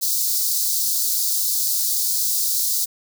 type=high-pass noise; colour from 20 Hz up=white; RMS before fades=-21 dBFS; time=0.01-2.86 s; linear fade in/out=20 ms; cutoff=4100 Hz; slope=48 dB/octave; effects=none